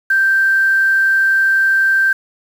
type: tone with quantisation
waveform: sine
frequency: 1568 Hz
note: G6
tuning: in tune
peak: -10 dBFS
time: 0.1-2.13 s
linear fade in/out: 5 ms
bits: 6
effects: none